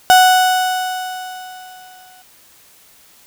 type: tone with exponential decay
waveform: 35% pulse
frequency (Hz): 740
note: F#5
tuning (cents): 0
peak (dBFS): -3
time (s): 0.1-2.22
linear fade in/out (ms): 0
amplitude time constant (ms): 460
effects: white hiss -48 dBFS RMS until 3.26 s